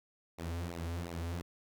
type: tone with flanger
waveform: sawtooth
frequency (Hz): 85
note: F2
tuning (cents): -46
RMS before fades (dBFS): -39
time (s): 0.38-1.42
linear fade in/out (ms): 10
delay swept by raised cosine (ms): 0.61 to 6.31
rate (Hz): 2.8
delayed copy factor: -0.8
effects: none